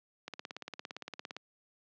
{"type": "click train", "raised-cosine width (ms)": 0.2, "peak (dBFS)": -23, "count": 20, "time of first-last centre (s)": [0.28, 1.366], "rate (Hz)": 17.5, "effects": ["high-pass 200 Hz 12 dB/octave", "low-pass 5000 Hz 12 dB/octave"]}